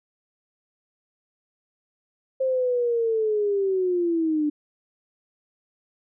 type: linear sweep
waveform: sine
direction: down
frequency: 530 to 293.7 Hz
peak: -20 dBFS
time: 2.4-4.5 s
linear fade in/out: 10 ms
effects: none